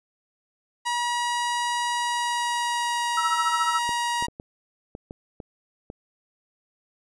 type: tone with pitch glide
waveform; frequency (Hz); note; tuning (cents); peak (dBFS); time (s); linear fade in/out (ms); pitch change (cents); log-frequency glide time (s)
sawtooth; 960 to 951.7; B5 to A#5; -49 to +36; -20; 0.85-4.27; 20; -15; 1.92-3.18
type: tone with tremolo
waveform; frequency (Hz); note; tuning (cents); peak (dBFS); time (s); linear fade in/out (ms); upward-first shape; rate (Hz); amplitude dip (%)
sine; 1318.5; E6; 0; -19; 3.17-3.79; 5; triangle; 14; 100
type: clicks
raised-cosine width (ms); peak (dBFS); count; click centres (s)
2; -23; 8; 3.892 / 4.225 / 4.284 / 4.399 / 4.951 / 5.109 / 5.402 / 5.901
effects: resampled to 24000 Hz